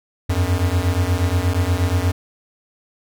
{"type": "beating tone pair", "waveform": "square", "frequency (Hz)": [85.6, 94], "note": ["F2", "F#2"], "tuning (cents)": [-34, 28], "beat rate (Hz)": 8.4, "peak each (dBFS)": -20, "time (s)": [0.29, 2.12], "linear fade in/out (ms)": 10, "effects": []}